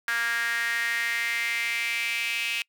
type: tone with high-pass filter sweep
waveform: sawtooth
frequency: 233.1 Hz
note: A#3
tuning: in tune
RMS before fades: -28 dBFS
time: 0.08-2.62 s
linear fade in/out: 0 ms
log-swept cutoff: 1600 to 2600 Hz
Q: 6.1
effects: noise-tail reverb RT60 0.1 s tail -26 dB re dry